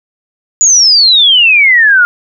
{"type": "exponential sweep", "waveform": "sine", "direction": "down", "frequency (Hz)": [6970, 1396.9], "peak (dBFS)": -3, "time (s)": [0.61, 2.05], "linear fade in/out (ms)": 0, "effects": []}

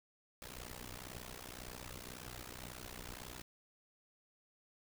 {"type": "noise with amplitude modulation", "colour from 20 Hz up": "pink", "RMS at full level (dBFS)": -45, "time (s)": [0.42, 3.42], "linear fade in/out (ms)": 0, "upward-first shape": "sine", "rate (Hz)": 61.9, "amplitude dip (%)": 95, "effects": []}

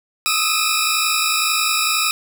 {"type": "tone cluster", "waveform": "20% pulse", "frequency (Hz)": [1242, 1304, 2433, 3887, 5340], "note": ["D#6", "E6", "D#7", "B7", "E8"], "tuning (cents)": [-3, -19, -39, -28, 22], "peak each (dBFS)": -18, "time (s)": [0.26, 2.11], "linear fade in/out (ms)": 0, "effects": []}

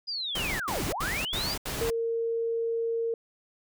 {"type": "linear two-way sweep", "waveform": "sine", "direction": "down then up", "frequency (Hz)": [4978, 48.85, 4978], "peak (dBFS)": -30, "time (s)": [0.07, 1.55], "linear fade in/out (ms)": 20, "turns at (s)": 0.85}
{"type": "noise bursts", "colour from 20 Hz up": "pink", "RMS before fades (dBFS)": -33, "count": 5, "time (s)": [0.35, 1.904], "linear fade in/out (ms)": 5, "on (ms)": 250, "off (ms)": 76}
{"type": "tone", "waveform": "sine", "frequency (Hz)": 459.5, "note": "A#4", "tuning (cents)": -25, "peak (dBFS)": -26, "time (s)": [1.81, 3.14], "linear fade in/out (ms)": 2}
{"effects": []}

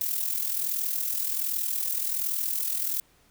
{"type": "noise with amplitude modulation", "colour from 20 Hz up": "violet", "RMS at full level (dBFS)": -26, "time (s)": [0.01, 3], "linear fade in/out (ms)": 0, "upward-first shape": "sine", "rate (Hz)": 41.3, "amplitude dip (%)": 60, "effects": ["pink hiss -62 dBFS RMS until 3.3 s"]}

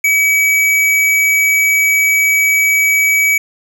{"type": "tone", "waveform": "square", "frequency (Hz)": 2279, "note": "C#7", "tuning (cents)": 47, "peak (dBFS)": -10, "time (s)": [0.04, 3.38], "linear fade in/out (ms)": 5, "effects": []}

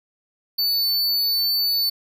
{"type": "tone", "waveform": "square", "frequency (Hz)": 4499, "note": "C#8", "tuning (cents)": 25, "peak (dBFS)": -19, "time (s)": [0.58, 1.9], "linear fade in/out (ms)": 10, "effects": []}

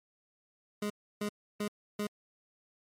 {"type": "tone bursts", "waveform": "25% pulse", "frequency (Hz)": 207.7, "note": "G#3", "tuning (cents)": 0, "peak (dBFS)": -28, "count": 4, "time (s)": [0.82, 2.07], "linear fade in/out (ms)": 5, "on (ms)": 80, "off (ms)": 310, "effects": ["MP3 64 kbps"]}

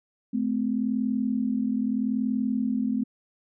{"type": "tone pair together", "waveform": "sine", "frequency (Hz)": [215.8, 256.6], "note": ["A3", "C4"], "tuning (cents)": [-33, -34], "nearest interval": "minor third", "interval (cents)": 299, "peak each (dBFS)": -26, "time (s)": [0.33, 3.04], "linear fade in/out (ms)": 10, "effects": []}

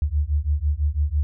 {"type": "beating tone pair", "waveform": "sine", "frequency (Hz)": [71, 77], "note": ["C#2", "D#2"], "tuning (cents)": [42, -17], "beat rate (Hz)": 6, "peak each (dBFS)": -22, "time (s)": [0.02, 1.23], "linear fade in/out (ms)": 0, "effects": []}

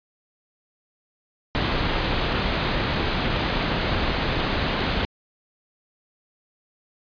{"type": "low-pass noise", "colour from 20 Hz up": "pink", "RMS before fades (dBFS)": -24, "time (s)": [1.55, 5.05], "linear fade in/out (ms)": 0, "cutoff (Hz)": 4400, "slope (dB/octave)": 48, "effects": ["resampled to 11025 Hz"]}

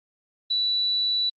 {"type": "tone", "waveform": "sine", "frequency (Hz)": 3951, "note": "B7", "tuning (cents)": 0, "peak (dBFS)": -21, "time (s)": [0.5, 1.3], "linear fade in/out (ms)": 10, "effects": ["Opus 24 kbps"]}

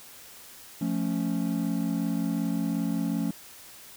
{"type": "chord", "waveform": "triangle", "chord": "F augmented", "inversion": "none", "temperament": "equal", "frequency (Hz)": [174.61, 220, 277.2], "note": ["F3", "A3", "C#4"], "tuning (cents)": [0, 0, 0], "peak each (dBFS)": -28, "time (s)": [0.81, 3.31], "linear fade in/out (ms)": 5, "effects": ["white hiss -48 dBFS RMS until 3.96 s"]}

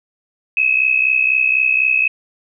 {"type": "tone pair together", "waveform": "sine", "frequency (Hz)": [2536, 2600], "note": ["D#7", "E7"], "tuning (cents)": [32, -24], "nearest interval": "unison", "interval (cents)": 44, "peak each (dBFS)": -15, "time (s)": [0.57, 2.08], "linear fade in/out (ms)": 2, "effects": []}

